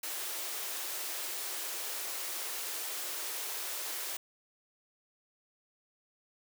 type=high-pass noise; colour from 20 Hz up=white; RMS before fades=-38 dBFS; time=0.03-4.17 s; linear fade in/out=5 ms; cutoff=310 Hz; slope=96 dB/octave; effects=none